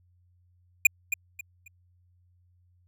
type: tone with echo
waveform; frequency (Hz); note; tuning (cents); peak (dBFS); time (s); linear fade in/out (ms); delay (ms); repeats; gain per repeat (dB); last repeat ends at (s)
square; 2439; D#7; -35; -13; 0.85-0.87; 5; 270; 3; -11; 1.68
effects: added 89 Hz sine -61 dBFS peak until 2.87 s